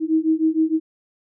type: beating tone pair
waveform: sine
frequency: 315.1 / 321.6 Hz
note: D#4 / E4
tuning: +22 / -43 cents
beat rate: 6.5 Hz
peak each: -19 dBFS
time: 0-0.8 s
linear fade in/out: 50 ms
effects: none